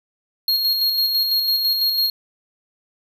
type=tone with tremolo; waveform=square; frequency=4269 Hz; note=C8; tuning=34 cents sharp; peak=-16 dBFS; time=0.48-2.1 s; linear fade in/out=2 ms; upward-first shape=square; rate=6 Hz; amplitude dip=35%; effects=none